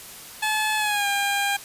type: tone with pitch glide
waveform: 15% pulse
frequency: 861 to 803.3 Hz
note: A5 to G5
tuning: -38 to +42 cents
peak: -15 dBFS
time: 0.42-1.57 s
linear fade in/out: 10 ms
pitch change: -120 cents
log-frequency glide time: 0.77-1.07 s
effects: white hiss -41 dBFS RMS until 1.64 s + resampled to 32000 Hz